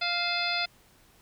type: harmonic tone with a mistuned harmonic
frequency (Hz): 698.5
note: F5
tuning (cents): 0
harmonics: 1 / 2 / 3 / 4 / 5 / 6 / 7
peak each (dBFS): -34 / -34 / -34 / -34 / -34 / -34 / -34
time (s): 0.01-0.66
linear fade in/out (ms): 10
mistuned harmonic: 4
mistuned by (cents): -130
effects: pink hiss -60 dBFS RMS until 1.21 s